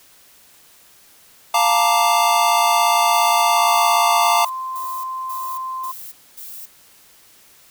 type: chord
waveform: square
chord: Bb major seventh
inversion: second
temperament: equal with one note detuned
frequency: 698.5 / 880 / 937.2 / 1174.7 Hz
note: F5 / A5 / Bb5 / D6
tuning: 0 / 0 / +9 / 0 cents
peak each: -20 dBFS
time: 1.54-4.45 s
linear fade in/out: 5 ms
type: noise bursts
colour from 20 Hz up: violet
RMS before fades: -35 dBFS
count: 7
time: 3.13-6.66 s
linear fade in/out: 10 ms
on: 290 ms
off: 250 ms
type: tone with pitch glide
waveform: sine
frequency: 1108.7 to 1040.4 Hz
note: C#6 to C6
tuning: 0 to -10 cents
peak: -24 dBFS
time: 3.56-5.92 s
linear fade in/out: 10 ms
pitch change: -110 cents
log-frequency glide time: 4.17-4.44 s
effects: white hiss -50 dBFS RMS until 7.7 s